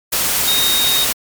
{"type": "tone in noise", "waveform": "sine", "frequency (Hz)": 3729, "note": "A#7", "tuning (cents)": 0, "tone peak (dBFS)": -15, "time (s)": [0.47, 1.05], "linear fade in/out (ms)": 10, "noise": "white", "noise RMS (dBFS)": -17, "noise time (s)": [0.12, 1.13], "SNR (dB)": -1, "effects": ["MP3 96 kbps"]}